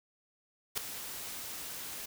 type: noise with ADSR envelope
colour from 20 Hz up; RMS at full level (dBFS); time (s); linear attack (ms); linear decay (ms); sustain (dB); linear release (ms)
white; -30; 0.75-2.06; 27; 3; -12; 8
effects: none